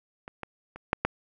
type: clicks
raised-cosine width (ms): 0.5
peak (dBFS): -25 / -20 / -27 / -7 / -8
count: 5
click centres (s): 0.279 / 0.433 / 0.76 / 0.931 / 1.05
effects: none